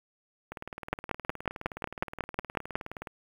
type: two click trains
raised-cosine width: 0.5 ms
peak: -12 / -23 dBFS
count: 11 / 50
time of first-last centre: 0.93-2.755 / 0.52-3.072 s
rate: 5.48 / 19.2 Hz
effects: 8-bit